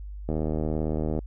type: click train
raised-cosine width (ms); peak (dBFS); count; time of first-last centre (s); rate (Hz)
2; -15; 71; 0.29-1.19; 77.8
effects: added 50 Hz sine -35 dBFS peak until 1.26 s